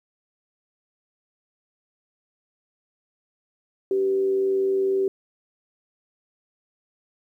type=tone with frequency modulation; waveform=sine; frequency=386.9 Hz; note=G4; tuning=23 cents flat; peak=-19 dBFS; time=3.91-5.08 s; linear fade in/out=2 ms; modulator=104 Hz; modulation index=0.23; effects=10-bit